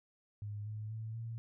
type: tone with pitch steps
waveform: sine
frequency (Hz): 103.83 / 107.24 / 110.77 / 114.41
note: G#2 / A2 / A2 / A#2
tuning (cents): 0 / -44 / +12 / -32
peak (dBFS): -39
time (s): 0.42-1.38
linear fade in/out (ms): 0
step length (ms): 240
effects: none